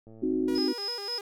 click train, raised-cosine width 2 ms, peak -37 dBFS, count 58, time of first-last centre 0.07-0.584 s, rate 111 Hz
sine chord, C diminished, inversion none, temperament equal, 261.6 / 311.1 / 370 Hz, C4 / Eb4 / Gb4, 0 / 0 / 0 cents, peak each -29 dBFS, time 0.22-0.73 s, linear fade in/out 10 ms
sawtooth tone with vibrato, 440 Hz, A4, in tune, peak -34 dBFS, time 0.48-1.21 s, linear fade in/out 2 ms, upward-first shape square, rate 5 Hz, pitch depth 150 cents each way
sine tone with tremolo, 5090 Hz, D#8, 39 cents sharp, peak -29 dBFS, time 0.55-1.19 s, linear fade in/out 5 ms, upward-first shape triangle, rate 3.8 Hz, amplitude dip 70%
effects none

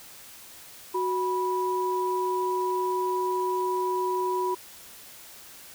sine tone pair together, 369.2 / 980 Hz, F#4 / B5, -4 / -14 cents, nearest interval octave + perfect fourth, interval 1690 cents, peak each -27 dBFS, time 0.94-4.55 s, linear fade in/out 10 ms, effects white hiss -47 dBFS RMS until 5.74 s

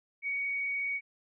sine tone with frequency modulation, 2243 Hz, C#7, 20 cents sharp, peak -30 dBFS, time 0.22-1.01 s, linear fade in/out 50 ms, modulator 37.4 Hz, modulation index 0.53, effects none

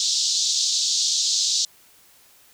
pink band-pass noise, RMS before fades -22 dBFS, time 0-1.65 s, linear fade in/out 2 ms, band 3700 to 7100 Hz, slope 48 dB/octave, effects white hiss -54 dBFS RMS until 2.53 s

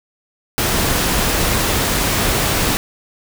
pink noise, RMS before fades -17 dBFS, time 0.58-2.77 s, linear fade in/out 0 ms, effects none

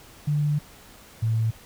sine tone pair in turn, 147.9 / 112.09 Hz, D3 / A2, +13 / +33 cents, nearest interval perfect fourth, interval 480 cents, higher first, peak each -20 dBFS, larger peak neither, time 0.27-0.59 / 1.22-1.51 s, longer first, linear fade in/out 10 ms, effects pink hiss -49 dBFS RMS until 1.65 s

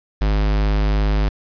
square tone, 51.4 Hz, G#1, 17 cents flat, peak -16 dBFS, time 0.21-1.29 s, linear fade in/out 5 ms, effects resampled to 11025 Hz + 7-bit

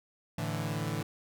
sawtooth chord, A suspended fourth, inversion none, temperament equal, 110 / 146.83 / 164.81 Hz, A2 / D3 / E3, 0 / 0 / 0 cents, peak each -32 dBFS, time 0.38-1.03 s, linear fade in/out 5 ms, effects none

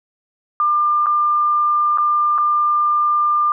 sine tone with dropouts, 1197 Hz, D6, 33 cents sharp, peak -13 dBFS, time 0.6-3.52 s, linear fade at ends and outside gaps 1 ms, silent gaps 1.06-1.067 / 1.975-1.983 / 2.38-2.384 s, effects none

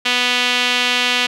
sawtooth tone with band-pass filter, 246.9 Hz, B3, in tune, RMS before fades -17 dBFS, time 0.05-1.27 s, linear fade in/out 10 ms, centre 3000 Hz, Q 2.1, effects none

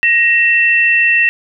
sine tone pair together, 1879.3 / 2687 Hz, A#6 / E7, +14 / +33 cents, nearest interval tritone, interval 619 cents, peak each -11 dBFS, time 0.03-1.29 s, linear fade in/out 0 ms, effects none

